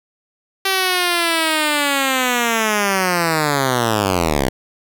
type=linear sweep; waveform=5% pulse; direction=down; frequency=388.5 to 61.74 Hz; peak=-4 dBFS; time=0.65-4.49 s; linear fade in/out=5 ms; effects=none

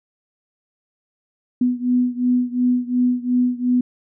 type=beating tone pair; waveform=sine; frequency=246.9 / 249.7 Hz; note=B3 / B3; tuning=0 / +19 cents; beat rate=2.8 Hz; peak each=-18 / -20 dBFS; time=1.61-3.81 s; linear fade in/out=5 ms; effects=none

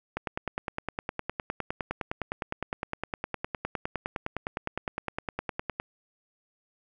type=click train; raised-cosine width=0.5 ms; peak=-15 dBFS; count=56; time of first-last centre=0.17-5.799 s; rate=9.77 Hz; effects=none

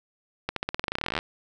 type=accelerating click train; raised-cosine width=0.3 ms; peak=-11 dBFS; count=22; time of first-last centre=0.49-1.189 s; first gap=73 ms; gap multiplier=0.91; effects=none

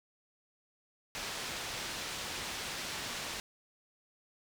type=low-pass noise; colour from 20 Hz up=white; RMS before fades=-40 dBFS; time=1.15-3.4 s; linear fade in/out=0 ms; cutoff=5100 Hz; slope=12 dB/octave; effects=none

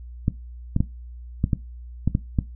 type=clicks; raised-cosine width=5 ms; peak=-7 dBFS; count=8; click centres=0.281 / 0.764 / 0.805 / 1.441 / 1.532 / 2.076 / 2.151 / 2.388 s; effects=noise-tail reverb RT60 0.2 s tail -17 dB re dry + added 60 Hz sine -36 dBFS peak until 2.55 s

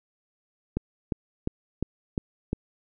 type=click train; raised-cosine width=3 ms; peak=-13 dBFS; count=6; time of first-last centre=0.77-2.531 s; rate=2.84 Hz; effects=none

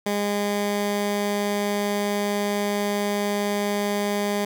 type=tone; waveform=15% pulse; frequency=204.5 Hz; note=G#3; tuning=26 cents flat; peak=-16 dBFS; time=0.06-4.45 s; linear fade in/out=5 ms; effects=none

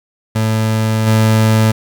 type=tone with level steps; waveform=30% pulse; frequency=110 Hz; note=A2; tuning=in tune; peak=-10 / -6 dBFS; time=0.35-1.72 s; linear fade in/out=10 ms; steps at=1.06 s; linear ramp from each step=20 ms; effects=7-bit

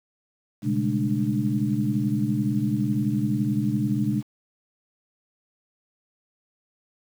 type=tone cluster; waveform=sine; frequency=121.9 / 139.8 / 199.1 / 210.9 / 296.3 Hz; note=B2 / C#3 / G3 / G#3 / D4; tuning=-22 / +15 / +27 / +27 / +15 cents; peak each=-28 / -29 / -30 / -25 / -28 dBFS; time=0.62-4.23 s; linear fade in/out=50 ms; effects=8-bit

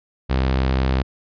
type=tone; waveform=sawtooth; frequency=65.41 Hz; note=C2; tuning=in tune; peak=-13 dBFS; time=0.29-1.03 s; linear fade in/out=20 ms; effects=resampled to 11025 Hz

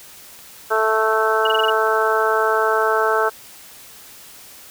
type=click train; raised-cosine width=0.3 ms; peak=-27 dBFS; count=5; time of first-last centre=0.39-1.871 s; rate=2.7 Hz
type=harmonic tone; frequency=219.7 Hz; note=A3; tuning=2 cents flat; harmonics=2 / 3 / 4 / 5 / 6 / 7; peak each=-20 / -23 / -23 / -25 / -21 / -23 dBFS; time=0.7-3.3 s; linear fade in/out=20 ms
type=tone bursts; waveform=sine; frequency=2900 Hz; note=F#7; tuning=35 cents flat; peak=-18 dBFS; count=6; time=1.45-1.7 s; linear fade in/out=5 ms; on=20 ms; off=26 ms
effects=white hiss -42 dBFS RMS until 4.7 s

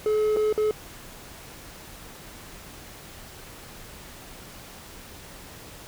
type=tone with dropouts; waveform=triangle; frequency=427.9 Hz; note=A4; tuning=48 cents flat; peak=-18 dBFS; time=0.06-0.71 s; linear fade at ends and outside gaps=1 ms; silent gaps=0.363-0.369 / 0.527-0.577 s; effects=pink hiss -44 dBFS RMS until 5.87 s

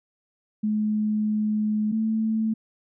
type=tone pair in turn; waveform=sine; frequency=213.1 / 220.4 Hz; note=G#3 / A3; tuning=+45 / +3 cents; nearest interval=minor second; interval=58 cents; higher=second; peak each=-21 dBFS; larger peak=neither; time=0.63-1.92 / 1.92-2.54 s; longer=first; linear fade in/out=10 ms; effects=none

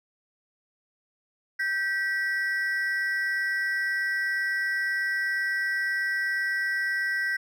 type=ring-modulated tone; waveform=triangle; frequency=1751 Hz; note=A6; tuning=9 cents flat; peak=-20 dBFS; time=1.59-7.37 s; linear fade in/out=10 ms; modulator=186 Hz; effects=none

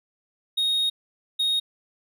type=tone bursts at uneven times; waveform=triangle; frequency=3733 Hz; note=A#7; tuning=2 cents sharp; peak=-19 dBFS; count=2; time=0.57-0.9 / 1.39-1.6 s; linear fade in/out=10 ms; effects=none

